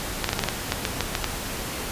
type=clicks; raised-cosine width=0.2 ms; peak=-5 dBFS; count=11; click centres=0.243 / 0.291 / 0.331 / 0.392 / 0.438 / 0.487 / 0.721 / 0.852 / 1.007 / 1.152 / 1.243 s; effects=pink hiss -31 dBFS RMS until 1.91 s + resampled to 32000 Hz